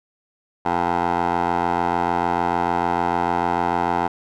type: tone with band-pass filter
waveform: 15% pulse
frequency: 86.7 Hz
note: F2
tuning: 12 cents flat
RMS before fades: -21 dBFS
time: 0.65-4.08 s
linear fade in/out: 10 ms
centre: 830 Hz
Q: 2.1
effects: none